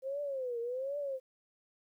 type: tone with vibrato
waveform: sine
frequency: 520 Hz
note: C5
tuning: 11 cents flat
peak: -34 dBFS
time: 0.02-1.2 s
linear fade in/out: 50 ms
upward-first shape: triangle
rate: 1.3 Hz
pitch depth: 210 cents each way
effects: 12-bit